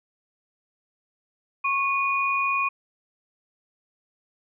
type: tone pair together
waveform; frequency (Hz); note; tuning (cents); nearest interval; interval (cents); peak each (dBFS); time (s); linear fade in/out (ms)
sine; 1096 / 2460; C#6 / D#7; -20 / -20; octave + major second; 1400; -24; 1.64-2.69; 10
effects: none